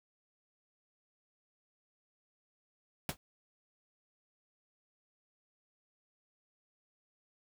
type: noise with exponential decay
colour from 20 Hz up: pink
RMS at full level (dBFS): -31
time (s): 3.09-3.17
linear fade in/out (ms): 1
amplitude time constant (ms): 17
effects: none